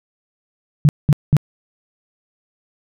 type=tone bursts; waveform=sine; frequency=146.83 Hz; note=D3; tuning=in tune; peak=-7 dBFS; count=3; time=0.85-1.367 s; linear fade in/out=0 ms; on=39 ms; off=200 ms; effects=none